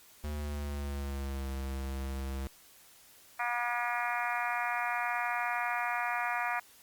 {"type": "tone with pitch glide", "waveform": "square", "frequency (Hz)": [74.5, 67.14], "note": ["D2", "C2"], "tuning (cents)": [25, 45], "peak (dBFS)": -35, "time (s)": [0.24, 2.47], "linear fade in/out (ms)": 0, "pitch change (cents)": -180, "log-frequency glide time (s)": [0.34, 1.48]}
{"type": "harmonic tone", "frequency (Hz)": 240.5, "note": "B3", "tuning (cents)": -46, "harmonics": [3, 4, 5, 6, 7, 8, 9, 10], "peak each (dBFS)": [-36, -37, -38, -39, -39, -40, -41, -41], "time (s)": [3.39, 6.6], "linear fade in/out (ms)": 10}
{"effects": ["white hiss -58 dBFS RMS until 6.82 s", "Opus 48 kbps"]}